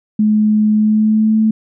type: tone with pitch glide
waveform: sine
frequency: 213.3 to 218.7 Hz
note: G#3 to A3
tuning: +46 to -10 cents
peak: -9 dBFS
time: 0.19-1.51 s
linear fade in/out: 5 ms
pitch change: +44 cents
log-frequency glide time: 0.74-1.39 s
effects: none